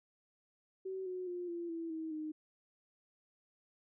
sine tone with pitch steps, 379.4 / 366.7 / 354.4 / 342.5 / 331.1 / 320 / 309.2 Hz, F#4 / F#4 / F4 / F4 / E4 / D#4 / D#4, +43 / -15 / +25 / -34 / +8 / +49 / -11 cents, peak -38 dBFS, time 0.85-2.32 s, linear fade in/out 10 ms, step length 210 ms, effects none

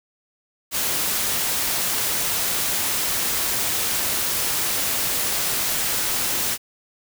white noise, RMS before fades -23 dBFS, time 0.71-6.58 s, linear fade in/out 50 ms, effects none

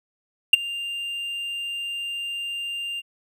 triangle tone with ADSR envelope, 2794 Hz, F7, in tune, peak -4 dBFS, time 0.53-3.02 s, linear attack 5 ms, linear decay 17 ms, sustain -22 dB, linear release 33 ms, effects none

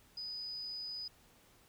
sine tone, 4978 Hz, D#8, in tune, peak -40 dBFS, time 0.17-1.08 s, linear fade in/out 5 ms, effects pink hiss -65 dBFS RMS until 1.68 s

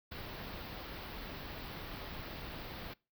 pink band-stop noise, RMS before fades -45 dBFS, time 0.11-2.94 s, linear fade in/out 10 ms, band 4900 to 14000 Hz, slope 48 dB/octave, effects noise-tail reverb RT60 0.3 s tail -24 dB re dry

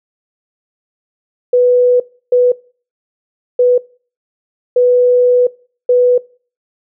sine tone bursts at uneven times, 493.9 Hz, B4, in tune, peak -6 dBFS, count 5, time 1.53-2 / 2.32-2.52 / 3.59-3.78 / 4.76-5.47 / 5.89-6.18 s, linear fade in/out 5 ms, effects noise-tail reverb RT60 0.4 s tail -22 dB re dry

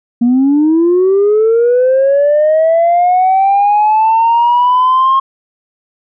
sine linear sweep, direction up, 233.1 to 1077 Hz, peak -5 dBFS, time 0.21-5.2 s, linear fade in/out 10 ms, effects tanh soft clip ceiling -4 dBFS

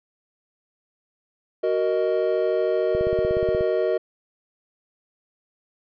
triangle chord, D# minor, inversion first, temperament just, 373.4 / 466.7 / 622.3 Hz, F#4 / A#4 / D#5, +16 / +2 / 0 cents, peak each -22 dBFS, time 1.63-3.98 s, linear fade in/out 10 ms
click train, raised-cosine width 5 ms, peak -19 dBFS, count 12, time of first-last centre 2.95-3.609 s, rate 16.7 Hz
effects resampled to 11025 Hz

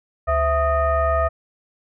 sine tone with frequency modulation, 659.3 Hz, E5, in tune, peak -16 dBFS, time 0.27-1.29 s, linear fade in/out 20 ms, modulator 586 Hz, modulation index 1.2, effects none

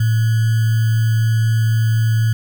sine tone with sample-and-hold, 112 Hz, A2, 31 cents sharp, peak -12 dBFS, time 0-2.33 s, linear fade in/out 5 ms, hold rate 1575 Hz, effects none

